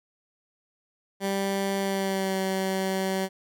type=tone with pitch glide; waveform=15% pulse; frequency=196 to 190.75 Hz; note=G3 to G3; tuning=0 to -47 cents; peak=-19 dBFS; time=1.2-3.29 s; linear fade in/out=50 ms; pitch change=-47 cents; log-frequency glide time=1.8-2.38 s; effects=none